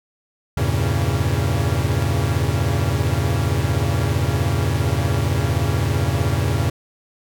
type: chord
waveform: 45% pulse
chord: E diminished seventh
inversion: none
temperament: equal with one note detuned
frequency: 82.41 / 98 / 115.2 / 138.59 Hz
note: E2 / G2 / Bb2 / Db3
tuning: 0 / 0 / -20 / 0 cents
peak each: -23 dBFS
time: 0.57-6.7 s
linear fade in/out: 5 ms
effects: none